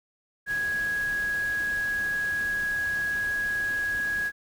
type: tone in noise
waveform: sine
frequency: 1661.2 Hz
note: G#6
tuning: in tune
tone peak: -25 dBFS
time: 0.46-4.32 s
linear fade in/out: 50 ms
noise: pink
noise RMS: -42 dBFS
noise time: 0.46-4.32 s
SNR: +14 dB
effects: none